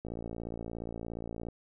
click train, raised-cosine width 2 ms, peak -26 dBFS, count 83, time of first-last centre 0.05-1.486 s, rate 57.1 Hz, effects none

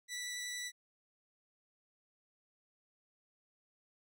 15% pulse tone with vibrato, 1967 Hz, B6, 7 cents flat, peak -33 dBFS, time 0.08-0.72 s, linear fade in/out 50 ms, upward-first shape triangle, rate 11 Hz, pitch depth 8 cents each way, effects none

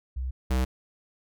sine / square tone pair in turn, 64.1 / 64.1 Hz, C2 / C2, -35 / -35 cents, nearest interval unison, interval 0 cents, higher neither, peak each -28 / -23 dBFS, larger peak second, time 0.16-0.31 / 0.5-0.65 s, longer neither, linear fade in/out 10 ms, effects none

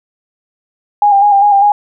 sine tone with vibrato, 810 Hz, G#5, 43 cents flat, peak -5 dBFS, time 1.02-1.72 s, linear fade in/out 2 ms, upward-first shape square, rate 5 Hz, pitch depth 33 cents each way, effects none

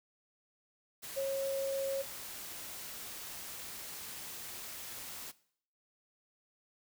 sine tone in noise, 545 Hz, C#5, 29 cents flat, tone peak -31 dBFS, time 1.16-2.03 s, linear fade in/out 20 ms, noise white, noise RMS -45 dBFS, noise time 1.02-5.32 s, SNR +11 dB, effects noise-tail reverb RT60 0.6 s tail -19 dB re dry

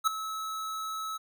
square tone with ADSR envelope, 1297 Hz, E6, 28 cents flat, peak -20 dBFS, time 0.04-1.18 s, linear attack 33 ms, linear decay 5 ms, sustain -14 dB, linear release 18 ms, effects none

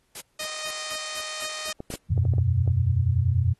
white noise bursts, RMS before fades -37 dBFS, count 8, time 0.15-1.96 s, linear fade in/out 5 ms, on 60 ms, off 190 ms
5% pulse tone, 619 Hz, D#5, 9 cents flat, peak -21 dBFS, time 0.39-1.73 s, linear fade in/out 5 ms
clicks, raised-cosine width 2 ms, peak -21 dBFS, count 8, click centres 1.804 / 1.903 / 1.939 / 2.178 / 2.253 / 2.337 / 2.383 / 2.677 s
sine chord, E suspended second, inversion none, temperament equal, 82.41 / 92.5 / 123.47 Hz, E2 / F#2 / B2, 0 / 0 / 0 cents, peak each -27 / -22 / -23 dBFS, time 2.1-3.54 s, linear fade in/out 10 ms
effects pink hiss -69 dBFS RMS until 3.59 s + AAC 32 kbps

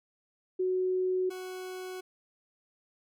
sine / 40% pulse tone pair in turn, 370 / 370 Hz, F#4 / F#4, 0 / 0 cents, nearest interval unison, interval 0 cents, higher neither, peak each -26 / -37 dBFS, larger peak first, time 0.59-1.3 / 1.3-2.01 s, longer neither, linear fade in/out 10 ms, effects none

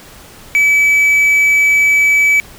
triangle tone with quantisation, 2295 Hz, D7, 40 cents flat, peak -6 dBFS, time 0.55-2.4 s, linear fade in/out 0 ms, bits 6, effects pink hiss -38 dBFS RMS until 2.58 s

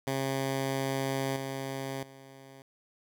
10% pulse tone with level steps, 135 Hz, C#3, 45 cents flat, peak -21 / -26 / -41 dBFS, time 0.07-2.62 s, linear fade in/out 2 ms, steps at 1.36 / 2.03 s, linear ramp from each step 2 ms, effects none

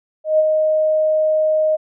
sine tone with ADSR envelope, 622.3 Hz, D#5, in tune, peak -9 dBFS, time 0.24-1.77 s, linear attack 150 ms, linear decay 32 ms, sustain -4 dB, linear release 23 ms, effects none

